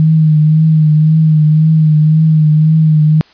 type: tone with vibrato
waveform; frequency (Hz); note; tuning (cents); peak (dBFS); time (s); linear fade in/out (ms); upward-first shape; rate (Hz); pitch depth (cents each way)
sine; 155.8; D#3; +3; -5; 0-3.21; 0; triangle; 1.9; 42
effects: white hiss -45 dBFS RMS until 3.33 s + resampled to 11025 Hz